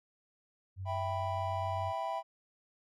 sine tone, 95 Hz, F#2, 46 cents sharp, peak -37 dBFS, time 0.76-1.93 s, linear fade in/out 50 ms
triangle chord, E minor, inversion none, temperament equal, 659.3 / 784 / 987.8 Hz, E5 / G5 / B5, 0 / 0 / 0 cents, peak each -36 dBFS, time 0.85-2.23 s, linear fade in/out 50 ms
effects none

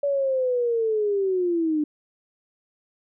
sine linear sweep, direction down, 573 to 295.7 Hz, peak -20 dBFS, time 0.03-1.84 s, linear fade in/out 5 ms, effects none

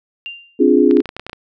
sine tone with exponential decay, 2786 Hz, F7, 5 cents flat, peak -23 dBFS, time 0.26-0.63 s, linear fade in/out 0 ms, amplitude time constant 80 ms
sine chord, D half-diminished seventh, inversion third, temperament equal, 261.6 / 293.7 / 349.2 / 415.3 Hz, C4 / D4 / F4 / Ab4, 0 / 0 / 0 / 0 cents, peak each -14 dBFS, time 0.59-1.02 s, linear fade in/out 20 ms
clicks, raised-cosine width 0.3 ms, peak -14 dBFS, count 10, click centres 0.911 / 0.97 / 1.004 / 1.057 / 1.091 / 1.166 / 1.196 / 1.266 / 1.296 / 1.331 s
effects none

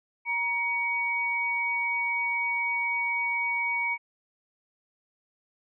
sine tone pair together, 945 / 2248 Hz, A#5 / C#7, +23 / +24 cents, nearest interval octave + minor third, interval 1501 cents, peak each -32 / -26 dBFS, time 0.25-3.98 s, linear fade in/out 50 ms, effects none

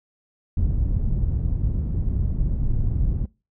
pink low-pass noise, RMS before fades -22 dBFS, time 0.57-3.26 s, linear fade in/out 5 ms, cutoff 120 Hz, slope 12 dB/octave, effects noise-tail reverb RT60 0.3 s tail -24 dB re dry

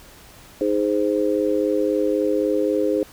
sine chord, Ab major, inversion second, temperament just, 311.5 / 415.3 / 519.1 Hz, Eb4 / Ab4 / C5, +2 / 0 / -14 cents, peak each -22 dBFS, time 0.61-3.03 s, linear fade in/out 2 ms, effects pink hiss -46 dBFS RMS until 3.12 s

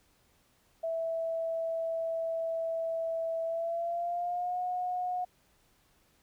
sine tone with pitch glide, 657 to 724.8 Hz, E5 to F#5, -6 to -36 cents, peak -30 dBFS, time 0.83-5.25 s, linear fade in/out 10 ms, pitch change +170 cents, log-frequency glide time 3.44-4.6 s, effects pink hiss -68 dBFS RMS until 6.22 s

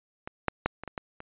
clicks, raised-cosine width 0.5 ms, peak -21 / -9 / -9 / -23 / -22 / -18 / -26 dBFS, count 7, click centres 0.275 / 0.483 / 0.66 / 0.836 / 0.877 / 0.978 / 1.204 s, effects resampled to 8000 Hz

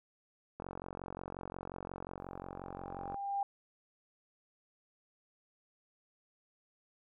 click train, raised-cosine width 1 ms, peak -28 dBFS, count 117, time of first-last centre 0.6-3.144 s, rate 45.6 Hz
sine tone with exponential growth, 798 Hz, G5, 31 cents sharp, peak -30 dBFS, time 2.18-3.43 s, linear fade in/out 2 ms, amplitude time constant 270 ms
effects none

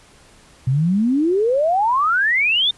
sine exponential sweep, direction up, 123.47 to 3665 Hz, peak -14 dBFS, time 0.67-2.71 s, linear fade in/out 5 ms, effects pink hiss -49 dBFS RMS until 2.77 s + resampled to 24000 Hz

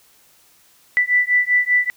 sine beating tone pair, 1975.5 / 1980.6 Hz, B6 / B6, 0 / +4 cents, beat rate 5.1 Hz, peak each -17 dBFS, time 0.97-1.9 s, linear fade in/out 0 ms, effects white hiss -54 dBFS RMS until 1.96 s

